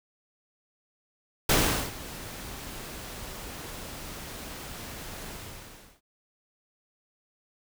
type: noise with ADSR envelope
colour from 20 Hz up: pink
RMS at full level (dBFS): -21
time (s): 1.49-6.01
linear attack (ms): 6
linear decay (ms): 410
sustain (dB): -19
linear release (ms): 710
effects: none